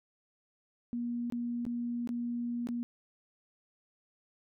sine tone with dropouts, 238.8 Hz, A#3, 42 cents sharp, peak -32 dBFS, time 0.93-2.83 s, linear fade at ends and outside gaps 0 ms, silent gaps 1.3-1.323 / 1.652-1.665 / 2.074-2.091 / 2.671-2.688 s, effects none

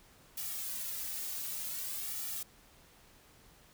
blue noise with flanger, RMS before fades -39 dBFS, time 0.37-2.43 s, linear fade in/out 5 ms, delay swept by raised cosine 1.9 to 3 ms, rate 0.54 Hz, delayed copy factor -1, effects pink hiss -61 dBFS RMS until 3.73 s

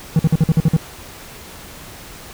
triangle tone bursts, 159.7 Hz, D#3, 45 cents sharp, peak -7 dBFS, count 8, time 0.16-0.766 s, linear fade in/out 2 ms, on 32 ms, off 50 ms, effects pink hiss -37 dBFS RMS until 2.33 s

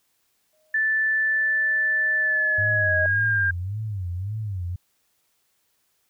sine tone with exponential growth, 622.3 Hz, D#5, in tune, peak -24 dBFS, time 0.53-3.06 s, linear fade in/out 1 ms, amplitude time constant 550 ms
sine tone with pitch glide, 1757 to 1601.9 Hz, A6 to G6, -3 to +37 cents, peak -19 dBFS, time 0.74-3.51 s, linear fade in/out 5 ms, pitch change -160 cents, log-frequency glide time 2.17-3.36 s
sine tone with vibrato, 98 Hz, G2, in tune, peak -26 dBFS, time 2.58-4.76 s, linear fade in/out 5 ms, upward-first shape sine, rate 1.8 Hz, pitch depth 200 cents each way
effects white hiss -69 dBFS RMS until 6.09 s

